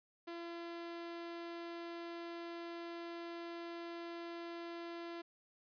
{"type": "tone", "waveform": "sawtooth", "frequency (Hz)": 340, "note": "F4", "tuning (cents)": -46, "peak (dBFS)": -40, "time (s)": [0.27, 5.22], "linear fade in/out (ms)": 10, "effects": ["resampled to 11025 Hz"]}